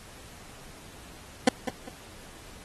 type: tone with echo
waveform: 20% pulse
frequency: 252.5 Hz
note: B3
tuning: 39 cents sharp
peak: -10 dBFS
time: 1.47-1.49 s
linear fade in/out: 5 ms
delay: 200 ms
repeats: 2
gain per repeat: -12 dB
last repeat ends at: 1.89 s
effects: pink hiss -49 dBFS RMS until 2.64 s + AAC 32 kbps